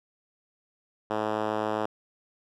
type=tone with band-pass filter; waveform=5% pulse; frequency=107.5 Hz; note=A2; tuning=40 cents flat; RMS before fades=-29 dBFS; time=1.1-1.86 s; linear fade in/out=5 ms; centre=540 Hz; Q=0.67; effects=none